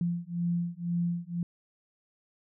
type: beating tone pair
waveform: sine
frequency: 171.6 / 173.6 Hz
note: F3 / F3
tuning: -30 / -10 cents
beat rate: 2 Hz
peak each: -31 dBFS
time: 0.01-1.43 s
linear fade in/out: 2 ms
effects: none